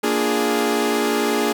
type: chord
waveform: sawtooth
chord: Bb dominant seventh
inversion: none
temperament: equal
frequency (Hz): 233.1 / 293.7 / 349.2 / 415.3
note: Bb3 / D4 / F4 / Ab4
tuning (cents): 0 / 0 / 0 / 0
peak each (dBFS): -20 / -20 / -23 / -17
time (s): 0.03-1.53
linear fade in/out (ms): 10
effects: none